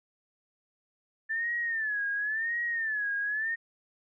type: tone with vibrato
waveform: sine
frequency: 1760 Hz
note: A6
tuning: in tune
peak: -28 dBFS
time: 1.29-3.56 s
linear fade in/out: 20 ms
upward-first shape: sine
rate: 0.94 Hz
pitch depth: 130 cents each way
effects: none